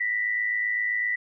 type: tone pair together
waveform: sine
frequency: 1867.8 / 1975.5 Hz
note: A#6 / B6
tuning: +3 / 0 cents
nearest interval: minor second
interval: 97 cents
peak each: -32 / -24 dBFS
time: 0-1.16 s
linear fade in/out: 10 ms
effects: none